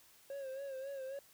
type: tone with vibrato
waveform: triangle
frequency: 541 Hz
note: C#5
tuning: 42 cents flat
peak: -39 dBFS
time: 0.3-1.19 s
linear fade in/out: 2 ms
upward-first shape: sine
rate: 3.7 Hz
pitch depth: 61 cents each way
effects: white hiss -64 dBFS RMS until 1.33 s